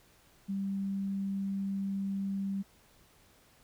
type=tone; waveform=sine; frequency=196 Hz; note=G3; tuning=in tune; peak=-31 dBFS; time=0.48-2.63 s; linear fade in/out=20 ms; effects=pink hiss -63 dBFS RMS until 3.63 s